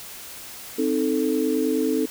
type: chord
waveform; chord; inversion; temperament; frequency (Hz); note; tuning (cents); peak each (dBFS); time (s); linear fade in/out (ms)
sine; A diminished; first; equal; 261.6 / 311.1 / 440; C4 / Eb4 / A4; 0 / 0 / 0; -24; 0.78-2.06; 10
effects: white hiss -39 dBFS RMS until 2.1 s